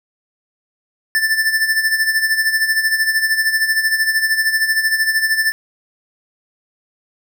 square tone with tremolo, 1766 Hz, A6, 6 cents sharp, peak -12 dBFS, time 1.15-5.52 s, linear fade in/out 0 ms, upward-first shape sine, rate 13 Hz, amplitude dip 65%, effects none

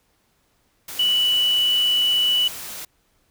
sine tone in noise, 2960 Hz, F#7, in tune, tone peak -16 dBFS, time 0.99-2.48 s, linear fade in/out 5 ms, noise white, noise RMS -34 dBFS, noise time 0.88-2.85 s, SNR +15 dB, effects pink hiss -65 dBFS RMS until 3.3 s

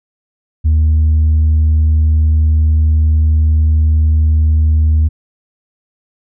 sine tone with tanh clipping, 77.78 Hz, D#2, in tune, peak -8 dBFS, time 0.64-5.09 s, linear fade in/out 20 ms, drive 1 dB, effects none

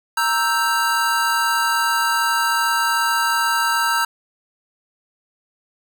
square chord, E diminished, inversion second, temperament equal, 932.3 / 1318.5 / 1568 Hz, Bb5 / E6 / G6, 0 / 0 / 0 cents, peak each -22 dBFS, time 0.17-4.05 s, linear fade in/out 5 ms, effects none

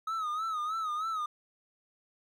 triangle tone with vibrato, 1269 Hz, D#6, 34 cents sharp, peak -29 dBFS, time 0.07-1.26 s, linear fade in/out 5 ms, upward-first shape sine, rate 3.2 Hz, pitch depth 89 cents each way, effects none

